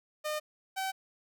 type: tone pair in turn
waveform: sawtooth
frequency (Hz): 608 / 766.7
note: D#5 / G5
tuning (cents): -40 / -39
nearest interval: major third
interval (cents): 401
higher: second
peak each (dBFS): -28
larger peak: neither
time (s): 0.24-0.4 / 0.76-0.92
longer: neither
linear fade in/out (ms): 20
effects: none